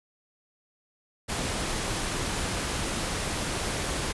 pink noise, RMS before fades -30 dBFS, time 1.28-4.13 s, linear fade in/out 20 ms, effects resampled to 24000 Hz

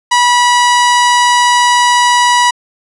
sawtooth tone, 974 Hz, B5, 24 cents flat, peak -3 dBFS, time 0.11-2.51 s, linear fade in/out 10 ms, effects resampled to 22050 Hz + 7-bit

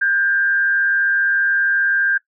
sine tone with frequency modulation, 1594 Hz, G6, 28 cents sharp, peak -14 dBFS, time 0.01-2.18 s, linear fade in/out 10 ms, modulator 107 Hz, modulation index 0.59, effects noise-tail reverb RT60 0.1 s tail -21 dB re dry

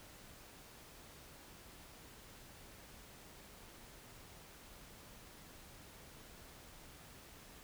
silence, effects pink hiss -57 dBFS RMS until 7.63 s

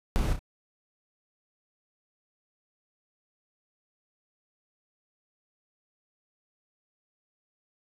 brown noise with echo, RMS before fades -26 dBFS, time 0.16-0.33 s, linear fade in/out 0 ms, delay 31 ms, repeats 2, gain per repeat -7 dB, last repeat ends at 0.392 s, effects resampled to 32000 Hz

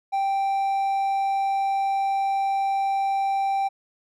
triangle tone, 784 Hz, G5, in tune, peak -19 dBFS, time 0.12-3.69 s, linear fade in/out 20 ms, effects none

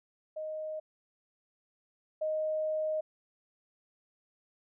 sine tone pair in turn, 622.3 / 622.3 Hz, D#5 / D#5, 0 / 0 cents, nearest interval unison, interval 0 cents, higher neither, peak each -35 / -29 dBFS, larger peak second, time 0.36-0.8 / 2.21-3.01 s, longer second, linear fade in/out 10 ms, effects none

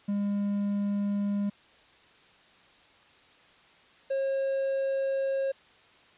triangle tone pair in turn, 202.6 / 540.9 Hz, G#3 / C#5, -43 / -43 cents, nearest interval octave + perfect fourth, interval 1700 cents, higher second, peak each -24 dBFS, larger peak neither, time 0.08-1.5 / 4.1-5.52 s, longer neither, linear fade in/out 10 ms, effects white hiss -58 dBFS RMS until 6.17 s + resampled to 8000 Hz

